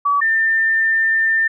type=tone pair in turn; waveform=sine; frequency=1142 / 1795.6 Hz; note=D6 / A6; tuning=-49 / +35 cents; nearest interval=minor sixth; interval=784 cents; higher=second; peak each=-13 dBFS; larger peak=neither; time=0.05-0.21 / 0.21-1.48 s; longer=second; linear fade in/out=10 ms; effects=none